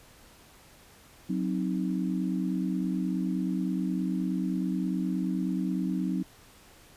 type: chord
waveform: sine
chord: C diminished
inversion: second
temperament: equal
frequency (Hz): 185 / 261.6 / 311.1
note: Gb3 / C4 / Eb4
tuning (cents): 0 / 0 / 0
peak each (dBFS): -29 / -32 / -33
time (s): 1.29-6.23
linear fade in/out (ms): 10
effects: pink hiss -55 dBFS RMS until 6.96 s + resampled to 32000 Hz